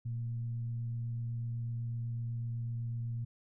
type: tone with frequency modulation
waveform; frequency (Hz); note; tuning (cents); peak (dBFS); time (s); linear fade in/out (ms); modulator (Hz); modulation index
sine; 117.9; A#2; +20; -34; 0.05-3.25; 10; 108; 0.22
effects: none